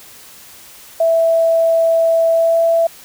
sine tone with pitch glide, 659 to 665.1 Hz, E5 to E5, -1 to +15 cents, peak -10 dBFS, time 1-2.87 s, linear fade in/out 5 ms, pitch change +16 cents, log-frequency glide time 2.31-2.63 s, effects white hiss -40 dBFS RMS until 3.04 s

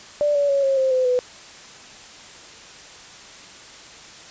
sine tone with pitch steps, 587.3 / 571.6 / 556.3 / 541.4 / 526.9 / 512.8 / 499 Hz, D5 / D5 / C#5 / C#5 / C5 / C5 / B4, 0 / -47 / +6 / -41 / +12 / -35 / +18 cents, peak -16 dBFS, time 0.21-1.19 s, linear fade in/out 0 ms, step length 140 ms, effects white hiss -42 dBFS RMS until 4.3 s + resampled to 16000 Hz

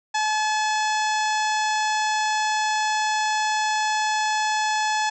harmonic tone, 858 Hz, A5, 44 cents flat, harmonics 1 / 2 / 3 / 4 / 5 / 6 / 7 / 8 / 9, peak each -22 / -27 / -33 / -34 / -36 / -35 / -36 / -37 / -40 dBFS, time 0.14-5.1 s, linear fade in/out 10 ms, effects none

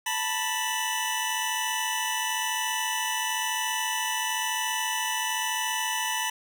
20% pulse tone cluster, 884 / 978 / 2975 Hz, A5 / B5 / F#7, +8 / -17 / +9 cents, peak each -26 dBFS, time 0.06-6.3 s, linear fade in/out 5 ms, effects none

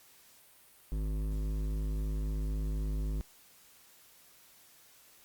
triangle tone with hard clipping, 51.91 Hz, G#1, in tune, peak -33 dBFS, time 0.92-3.21 s, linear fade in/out 0 ms, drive 17 dB, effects white hiss -60 dBFS RMS until 5.24 s + Opus 48 kbps

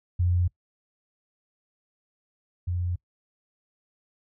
sine tone pair in turn, 88.5 / 88.5 Hz, F2 / F2, +23 / +23 cents, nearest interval unison, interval 0 cents, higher neither, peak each -20 / -25 dBFS, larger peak first, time 0.19-0.48 / 2.67-2.96 s, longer neither, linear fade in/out 10 ms, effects noise-tail reverb RT60 0.1 s tail -23 dB re dry

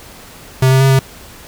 square tone with pitch steps, 130.9 / 132.4 / 134.7 / 133.5 Hz, C3 / C3 / C#3 / C3, +1 / +21 / -49 / +35 cents, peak -8 dBFS, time 0.62-0.992 s, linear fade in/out 5 ms, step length 93 ms, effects pink hiss -37 dBFS RMS until 1.47 s

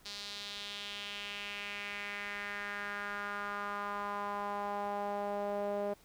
sawtooth tone with band-pass filter sweep, 203.6 Hz, G#3, 34 cents flat, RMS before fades -39 dBFS, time 0.05-5.94 s, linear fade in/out 10 ms, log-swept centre 4400 to 570 Hz, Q 2.9, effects pink hiss -63 dBFS RMS until 6.04 s

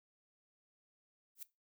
violet noise with exponential growth, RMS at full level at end -40 dBFS, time 1.35-1.43 s, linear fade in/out 5 ms, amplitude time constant 17 ms, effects noise-tail reverb RT60 0.2 s tail -17 dB re dry

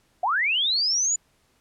sine linear sweep, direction up, 659.3 to 7040 Hz, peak -20 dBFS, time 0.23-1.16 s, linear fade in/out 5 ms, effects pink hiss -65 dBFS RMS until 1.6 s + low-pass 12000 Hz 12 dB/octave

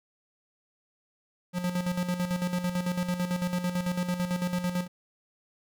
square tone with tremolo, 178.7 Hz, F3, 40 cents sharp, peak -26 dBFS, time 1.53-4.88 s, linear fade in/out 50 ms, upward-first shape square, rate 9 Hz, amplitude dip 60%, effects none

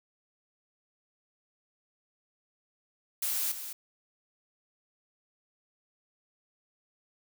blue noise with echo, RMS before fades -31 dBFS, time 3.22-3.52 s, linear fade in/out 5 ms, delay 210 ms, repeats 1, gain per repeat -9 dB, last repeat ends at 3.73 s, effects none

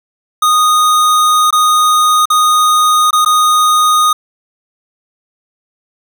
square tone with dropouts, 1238 Hz, D#6, 9 cents flat, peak -8 dBFS, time 0.42-4.13 s, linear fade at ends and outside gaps 5 ms, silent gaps 1.507-1.526 / 2.256-2.301 / 3.108-3.129 / 3.249-3.259 s, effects none

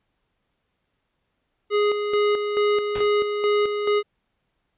square tone with tremolo, 415.3 Hz, G#4, in tune, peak -18 dBFS, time 1.7-4.03 s, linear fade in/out 50 ms, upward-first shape square, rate 2.3 Hz, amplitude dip 50%
pink noise with exponential decay, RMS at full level -29 dBFS, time 2.95-3.17 s, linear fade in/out 5 ms, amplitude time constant 47 ms
effects pink hiss -74 dBFS RMS until 4.77 s + resampled to 8000 Hz

